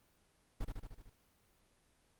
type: noise with echo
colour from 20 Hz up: brown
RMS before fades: -37 dBFS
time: 0.6-0.65 s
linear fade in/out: 10 ms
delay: 75 ms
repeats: 6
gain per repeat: -3 dB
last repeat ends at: 1.1 s
effects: pink hiss -72 dBFS RMS until 2.19 s + Opus 24 kbps